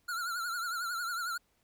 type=tone with vibrato; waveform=square; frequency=1396.9 Hz; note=F6; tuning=in tune; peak=-34 dBFS; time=0.08-1.38 s; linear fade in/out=10 ms; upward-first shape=triangle; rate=11 Hz; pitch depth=100 cents each way; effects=pink hiss -73 dBFS RMS until 1.63 s